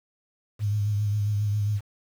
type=tone with vibrato; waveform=sine; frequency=103.83 Hz; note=G#2; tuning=in tune; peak=-22 dBFS; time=0.59-1.81 s; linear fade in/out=50 ms; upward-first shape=triangle; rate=7.4 Hz; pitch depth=50 cents each way; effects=8-bit